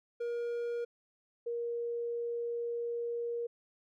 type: tone pair in turn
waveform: triangle / sine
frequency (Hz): 474 / 471.5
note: A#4 / A#4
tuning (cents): +29 / +20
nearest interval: unison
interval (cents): 9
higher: first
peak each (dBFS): -31 / -33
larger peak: first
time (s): 0.2-0.85 / 1.46-3.47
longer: second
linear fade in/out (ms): 10
effects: none